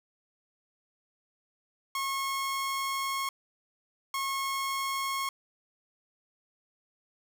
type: tone bursts at uneven times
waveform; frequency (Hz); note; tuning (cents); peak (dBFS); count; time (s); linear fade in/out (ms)
sawtooth; 1088; C#6; -33; -26; 2; 1.95-3.29 / 4.14-5.29; 2
effects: none